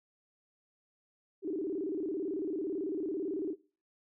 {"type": "tone with vibrato", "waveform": "sine", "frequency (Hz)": 347.2, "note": "F4", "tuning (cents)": -10, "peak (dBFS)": -32, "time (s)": [1.42, 3.56], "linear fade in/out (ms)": 50, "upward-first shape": "square", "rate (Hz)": 18, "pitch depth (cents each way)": 200, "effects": ["noise-tail reverb RT60 0.4 s tail -22 dB re dry"]}